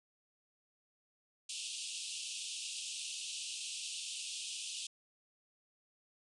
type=band-pass noise; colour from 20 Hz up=pink; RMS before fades=-43 dBFS; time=1.49-4.87 s; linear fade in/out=5 ms; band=2600 to 9700 Hz; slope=96 dB/octave; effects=none